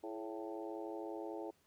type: harmonic tone with a mistuned harmonic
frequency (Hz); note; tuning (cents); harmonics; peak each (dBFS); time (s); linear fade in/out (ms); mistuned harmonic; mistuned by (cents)
110.9; A2; +14; 3 / 4 / 5 / 6 / 7 / 8; -45 / -47 / -49 / -51 / -52 / -53; 0.03-1.51; 10; 4; -71
effects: pink hiss -73 dBFS RMS until 1.66 s + high-pass 60 Hz 12 dB/octave